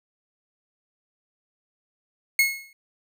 40% pulse tone with exponential decay, 2175 Hz, C#7, 33 cents flat, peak -13 dBFS, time 2.39-2.73 s, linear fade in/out 2 ms, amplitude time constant 72 ms, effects none

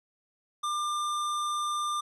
square tone, 1196 Hz, D6, 31 cents sharp, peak -29 dBFS, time 0.63-2.01 s, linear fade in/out 10 ms, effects resampled to 24000 Hz

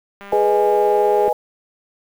click train, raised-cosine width 0.3 ms, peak -19 dBFS, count 217, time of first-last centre 0.21-1.29 s, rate 200 Hz
sine chord, G# minor, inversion first, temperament equal, 493.9 / 622.3 / 830.6 Hz, B4 / D#5 / G#5, 0 / 0 / 0 cents, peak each -20 / -21 / -18 dBFS, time 0.32-1.33 s, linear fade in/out 5 ms
sine tone, 415.3 Hz, G#4, in tune, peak -16 dBFS, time 0.33-1.28 s, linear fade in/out 0 ms
effects low-pass 2000 Hz 12 dB/octave + 7-bit

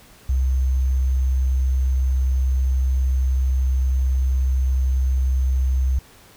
sine tone with sample-and-hold, 65.2 Hz, C2, 5 cents flat, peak -16 dBFS, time 0.29-5.99 s, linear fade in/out 5 ms, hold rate 6300 Hz, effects pink hiss -49 dBFS RMS until 6.36 s

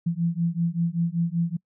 sine beating tone pair, 166.7 / 171.9 Hz, E3 / F3, +20 / -27 cents, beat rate 5.2 Hz, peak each -25 dBFS, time 0.06-1.57 s, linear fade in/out 10 ms, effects noise-tail reverb RT60 0.1 s tail -26 dB re dry

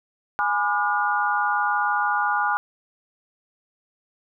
sine chord, G# diminished seventh, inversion none, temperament just, 830.6 / 996.7 / 1196.1 / 1435.3 Hz, G#5 / B5 / D6 / F6, 0 / +16 / +31 / +47 cents, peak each -24 / -28 / -26 / -24 dBFS, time 0.39-2.57 s, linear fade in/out 0 ms, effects none

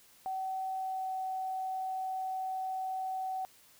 sine tone with pitch glide, 760 to 755.6 Hz, F#5 to F#5, +46 to +36 cents, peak -33 dBFS, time 0.26-3.45 s, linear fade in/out 0 ms, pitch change -10 cents, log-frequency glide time 0.77-1.11 s, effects white hiss -61 dBFS RMS until 3.79 s

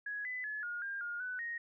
sine tone with pitch steps, 1671 / 2004 / 1710 / 1430 / 1603 / 1422 / 1496 / 1869 Hz, G#6 / B6 / A6 / F6 / G6 / F6 / F#6 / A#6, +10 / +25 / -50 / +41 / +38 / +31 / +19 / +4 cents, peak -37 dBFS, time 0.06-1.58 s, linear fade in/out 5 ms, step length 190 ms, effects none

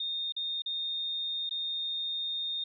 sine tone with dropouts, 3667 Hz, A#7, 29 cents flat, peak -31 dBFS, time 0-2.64 s, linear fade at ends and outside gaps 5 ms, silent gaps 0.323-0.364 / 0.621-0.66 / 1.494-1.509 s, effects none

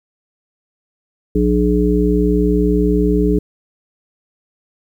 harmonic tone, 60 Hz, B1, 49 cents flat, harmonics 1 / 3 / 5 / 7, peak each -17 / -17 / -17 / -17 dBFS, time 1.35-3.39 s, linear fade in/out 5 ms, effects 8-bit

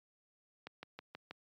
click train, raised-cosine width 0.3 ms, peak -29 dBFS, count 5, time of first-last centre 0.67-1.31 s, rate 6.25 Hz, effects high-pass 150 Hz 12 dB/octave + MP3 96 kbps

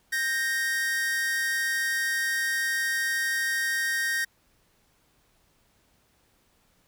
45% pulse tone pair together, 1578.2 / 1859 Hz, G6 / A#6, +11 / -5 cents, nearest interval minor third, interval 284 cents, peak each -31 / -26 dBFS, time 0.12-4.25 s, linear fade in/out 10 ms, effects pink hiss -66 dBFS RMS until 6.87 s

